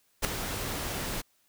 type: noise with ADSR envelope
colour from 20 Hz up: pink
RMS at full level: -23 dBFS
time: 0.22-1.22 s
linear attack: 28 ms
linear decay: 3 ms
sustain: -11 dB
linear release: 17 ms
effects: white hiss -69 dBFS RMS until 1.48 s